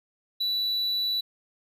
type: tone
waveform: triangle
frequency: 3951 Hz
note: B7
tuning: in tune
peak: -23 dBFS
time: 0.4-1.21 s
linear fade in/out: 10 ms
effects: none